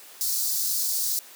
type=high-pass noise; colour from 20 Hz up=white; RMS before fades=-26 dBFS; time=0.21-1.19 s; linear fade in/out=0 ms; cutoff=4200 Hz; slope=48 dB/octave; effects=white hiss -47 dBFS RMS until 1.35 s + high-pass 300 Hz 12 dB/octave